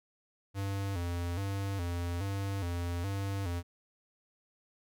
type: tone with vibrato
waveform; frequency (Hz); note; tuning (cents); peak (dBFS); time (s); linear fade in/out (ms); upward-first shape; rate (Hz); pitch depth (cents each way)
square; 92.5; F#2; 0; -33; 0.54-3.63; 50; square; 1.2; 110
effects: none